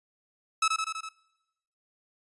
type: tone with echo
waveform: sawtooth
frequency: 1299 Hz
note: E6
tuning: 26 cents flat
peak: -18 dBFS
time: 0.62-0.68 s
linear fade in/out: 5 ms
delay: 82 ms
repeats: 5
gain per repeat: -3 dB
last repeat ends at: 1.09 s
effects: noise-tail reverb RT60 0.9 s tail -21 dB re dry + resampled to 24000 Hz